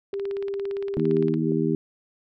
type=tone; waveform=sine; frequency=396.9 Hz; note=G4; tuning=22 cents sharp; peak=-26 dBFS; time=0.13-1.52 s; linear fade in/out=2 ms
type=click train; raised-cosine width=0.3 ms; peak=-25 dBFS; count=22; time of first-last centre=0.14-1.34 s; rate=17.5 Hz
type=harmonic tone; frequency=79.8 Hz; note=D#2; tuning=44 cents sharp; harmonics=2 / 3 / 4 / 5; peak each=-26 / -26 / -26 / -26 dBFS; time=0.97-1.75 s; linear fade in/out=0 ms
effects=none